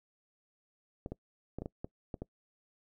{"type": "clicks", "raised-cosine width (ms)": 2, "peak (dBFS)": -25, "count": 8, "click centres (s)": [1.061, 1.12, 1.586, 1.62, 1.659, 1.845, 2.142, 2.22], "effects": ["noise-tail reverb RT60 0.1 s tail -23 dB re dry"]}